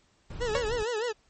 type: noise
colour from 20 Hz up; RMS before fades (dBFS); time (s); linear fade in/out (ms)
brown; -37; 0.3-0.83; 5
type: tone with vibrato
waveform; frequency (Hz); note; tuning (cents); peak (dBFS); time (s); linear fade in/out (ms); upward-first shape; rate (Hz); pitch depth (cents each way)
40% pulse; 455.8; A#4; -39; -27; 0.4-1.13; 20; sine; 6.5; 140
type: tone with exponential decay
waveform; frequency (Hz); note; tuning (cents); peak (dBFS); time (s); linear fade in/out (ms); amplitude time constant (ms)
sawtooth; 556; C#5; +5; -19; 0.55-0.7; 0; 31
effects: pink hiss -66 dBFS RMS until 1.29 s + MP3 32 kbps